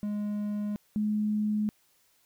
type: tone pair in turn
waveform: triangle / sine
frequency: 207.7 / 211.5 Hz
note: G#3 / G#3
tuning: 0 / +32 cents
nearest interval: unison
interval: 32 cents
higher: second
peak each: -27 / -25 dBFS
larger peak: second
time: 0.03-0.76 / 0.96-1.69 s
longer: neither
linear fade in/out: 0 ms
effects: white hiss -67 dBFS RMS until 2.25 s